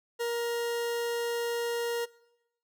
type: tone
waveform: 40% pulse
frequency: 470.8 Hz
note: A#4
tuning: 17 cents sharp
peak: -28 dBFS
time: 0.19-2.06 s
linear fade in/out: 20 ms
effects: noise-tail reverb RT60 0.9 s tail -22 dB re dry